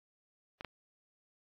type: clicks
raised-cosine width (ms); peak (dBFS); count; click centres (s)
0.3; -25 / -24; 2; 0.609 / 0.647
effects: low-pass 5000 Hz 12 dB/octave + AAC 32 kbps